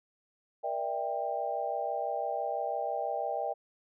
sine chord, E half-diminished seventh, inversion second, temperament just, 474.7 / 593.3 / 659.3 / 791.1 Hz, Bb4 / D5 / E5 / G5, +31 / +18 / 0 / +16 cents, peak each -39 / -36 / -36 / -34 dBFS, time 0.63-3.54 s, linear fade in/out 20 ms, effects none

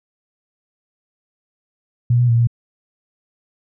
sine tone with pitch steps, 120.6 / 122.5 / 116.7 / 118.2 Hz, B2 / B2 / A#2 / A#2, -41 / -14 / +2 / +24 cents, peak -11 dBFS, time 2.1-2.472 s, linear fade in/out 5 ms, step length 93 ms, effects none

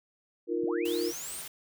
sine chord, Eb suspended second, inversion none, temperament equal, 311.1 / 349.2 / 466.2 Hz, Eb4 / F4 / Bb4, 0 / 0 / 0 cents, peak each -34 / -30 / -32 dBFS, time 0.47-1.13 s, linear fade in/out 50 ms
sine linear sweep, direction up, 68.2 to 9320 Hz, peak -39 dBFS, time 0.63-1.42 s, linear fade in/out 10 ms
white noise, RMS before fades -42 dBFS, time 0.85-1.48 s, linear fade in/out 5 ms
effects none

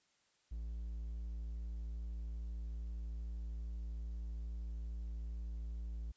triangle tone, 56.4 Hz, A1, 44 cents sharp, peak -38 dBFS, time 0.51-6.12 s, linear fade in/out 10 ms, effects white hiss -75 dBFS RMS until 6.16 s + resampled to 16000 Hz

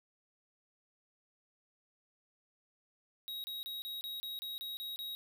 square tone bursts, 3806 Hz, A#7, 35 cents sharp, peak -40 dBFS, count 10, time 3.28-5.15 s, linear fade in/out 0 ms, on 160 ms, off 30 ms, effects none

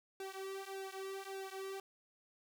sawtooth tone with flanger, 386.7 Hz, G4, 24 cents flat, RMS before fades -45 dBFS, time 0.2-1.8 s, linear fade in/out 2 ms, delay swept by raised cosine 1.6 to 4 ms, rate 1.7 Hz, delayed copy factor -1, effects none

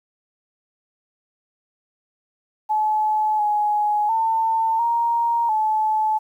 sine tone with pitch steps, 858 / 838 / 897 / 935 / 865 Hz, A5 / G#5 / A5 / A#5 / A5, -44 / +15 / +33 / +5 / -30 cents, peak -17 dBFS, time 2.69-6.19 s, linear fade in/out 20 ms, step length 700 ms, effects 9-bit

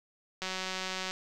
click train, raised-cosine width 0.2 ms, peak -18 dBFS, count 130, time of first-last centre 0.42-1.11 s, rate 187 Hz, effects none

